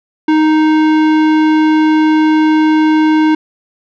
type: tone with tanh clipping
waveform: sine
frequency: 311.1 Hz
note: D#4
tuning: in tune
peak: -9 dBFS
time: 0.28-3.35 s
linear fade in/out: 5 ms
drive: 17 dB
effects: none